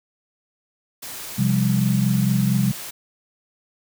white noise, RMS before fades -34 dBFS, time 1.02-2.91 s, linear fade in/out 10 ms
sine chord, C suspended fourth, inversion none, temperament equal with one note detuned, 130.81 / 174.61 / 199.19 Hz, C3 / F3 / G3, 0 / 0 / +28 cents, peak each -20 / -23 / -20 dBFS, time 1.38-2.72 s, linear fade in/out 10 ms
effects none

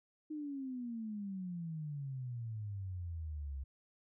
sine exponential sweep, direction down, 311.1 to 66.1 Hz, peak -39 dBFS, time 0.3-3.64 s, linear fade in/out 10 ms, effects none

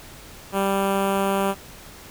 10% pulse tone with notch filter, 196 Hz, G3, in tune, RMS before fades -22 dBFS, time 0.52-1.55 s, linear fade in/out 50 ms, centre 5000 Hz, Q 0.65, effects pink hiss -43 dBFS RMS until 2.1 s

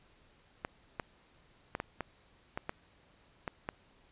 clicks, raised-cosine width 0.5 ms, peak -20 dBFS, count 9, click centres 0.649 / 0.998 / 1.751 / 1.801 / 2.007 / 2.575 / 2.694 / 3.478 / 3.689 s, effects pink hiss -65 dBFS RMS until 4.11 s + resampled to 8000 Hz

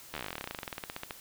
slowing click train, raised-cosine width 0.3 ms, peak -20 dBFS, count 29, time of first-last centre 0.14-1.108 s, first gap 12 ms, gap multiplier 1.07, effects white hiss -51 dBFS RMS until 1.2 s

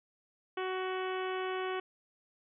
harmonic tone, 373.3 Hz, F#4, 15 cents sharp, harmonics 1 / 2 / 3 / 4 / 5 / 6 / 7 / 8 / 9, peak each -35 / -41 / -41 / -44 / -47 / -48 / -50 / -48 / -55 dBFS, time 0.57-1.8 s, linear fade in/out 5 ms, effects none

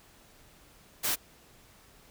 white noise, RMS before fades -29 dBFS, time 1.03-1.16 s, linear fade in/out 20 ms, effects pink hiss -58 dBFS RMS until 2.1 s

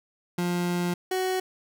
30% pulse tone pair in turn, 176 / 372.9 Hz, F3 / F#4, +14 / +14 cents, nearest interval octave + minor second, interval 1300 cents, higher second, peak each -22 / -22 dBFS, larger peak neither, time 0.38-0.94 / 1.11-1.4 s, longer first, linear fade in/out 5 ms, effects none

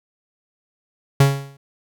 45% pulse tone with exponential decay, 138.59 Hz, C#3, in tune, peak -8 dBFS, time 1.2-1.57 s, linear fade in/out 5 ms, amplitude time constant 79 ms, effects none

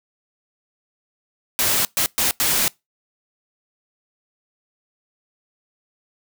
white noise bursts at uneven times, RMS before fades -19 dBFS, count 4, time 1.59-1.85 / 1.97-2.06 / 2.18-2.31 / 2.4-2.68 s, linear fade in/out 0 ms, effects noise-tail reverb RT60 0.2 s tail -24 dB re dry

